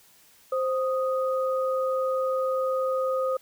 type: tone pair together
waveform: sine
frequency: 523.2 / 1244.5 Hz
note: C5 / D#6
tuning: 0 / 0 cents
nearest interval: octave + minor third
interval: 1500 cents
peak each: -24 / -30 dBFS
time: 0.52-3.37 s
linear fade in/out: 5 ms
effects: white hiss -57 dBFS RMS until 3.41 s